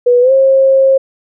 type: tone with pitch glide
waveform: sine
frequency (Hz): 488.8 to 536.1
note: B4 to C5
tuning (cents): -18 to +42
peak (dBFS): -5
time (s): 0.06-0.98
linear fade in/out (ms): 10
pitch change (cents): +160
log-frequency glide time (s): 0.21-0.32
effects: none